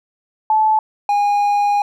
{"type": "tone pair in turn", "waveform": ["sine", "triangle"], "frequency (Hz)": [868, 818.7], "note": ["A5", "G#5"], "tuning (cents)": [-24, -25], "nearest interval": "minor second", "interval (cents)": 101, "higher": "first", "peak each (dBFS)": -11, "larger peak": "neither", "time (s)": [[0.5, 0.79], [1.09, 1.82]], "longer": "second", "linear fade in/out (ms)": 2, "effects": []}